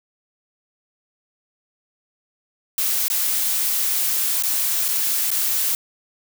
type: noise with dropouts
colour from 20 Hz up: blue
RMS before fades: -21 dBFS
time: 2.78-5.75 s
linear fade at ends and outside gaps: 1 ms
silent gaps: 3.082-3.1 / 4.425-4.435 / 4.882-4.886 / 5.305-5.314 s
effects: none